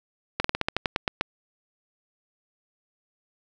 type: slowing click train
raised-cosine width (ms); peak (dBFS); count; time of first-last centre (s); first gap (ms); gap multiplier
0.3; -7; 11; 0.4-1.21; 44; 1.13
effects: none